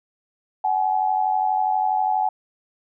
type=tone pair together; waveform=sine; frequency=753.7 / 846 Hz; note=F#5 / G#5; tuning=+32 / +32 cents; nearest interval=major second; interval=200 cents; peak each=-21 dBFS; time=0.64-2.29 s; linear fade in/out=5 ms; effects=none